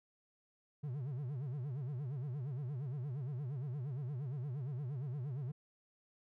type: tone with vibrato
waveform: triangle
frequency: 134.1 Hz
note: C3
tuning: 43 cents sharp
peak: -36 dBFS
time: 0.83-5.52 s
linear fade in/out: 10 ms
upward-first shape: sine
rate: 8.6 Hz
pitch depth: 210 cents each way
effects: none